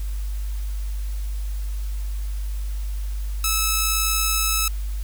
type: tone with amplitude modulation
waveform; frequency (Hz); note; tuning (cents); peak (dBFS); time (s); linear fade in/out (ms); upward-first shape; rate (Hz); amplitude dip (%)
5% pulse; 1301; E6; -23; -7; 3.44-4.68; 2; sine; 61; 25
effects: added 50 Hz sine -24 dBFS peak until 5.03 s + white hiss -46 dBFS RMS until 5.03 s